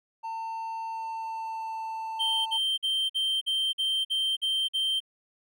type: tone with pitch glide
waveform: triangle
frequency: 900 to 890.7 Hz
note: A5 to A5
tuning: +39 to +21 cents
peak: -30 dBFS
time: 0.23-2.58 s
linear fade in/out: 20 ms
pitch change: -18 cents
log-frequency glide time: 0.91-1.78 s
type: tone bursts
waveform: triangle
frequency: 3136 Hz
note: G7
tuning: in tune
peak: -23 dBFS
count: 9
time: 2.19-5.004 s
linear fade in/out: 20 ms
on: 270 ms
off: 48 ms
effects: none